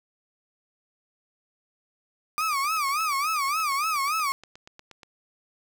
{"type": "tone with vibrato", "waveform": "35% pulse", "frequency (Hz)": 1190, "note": "D6", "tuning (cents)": 22, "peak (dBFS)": -22, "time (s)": [2.38, 4.32], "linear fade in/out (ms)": 0, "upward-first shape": "sine", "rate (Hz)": 3.5, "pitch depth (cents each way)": 160}
{"type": "click train", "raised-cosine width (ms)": 0.2, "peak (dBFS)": -28, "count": 23, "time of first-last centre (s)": [2.41, 5.032], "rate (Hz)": 8.39}
{"effects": ["10-bit"]}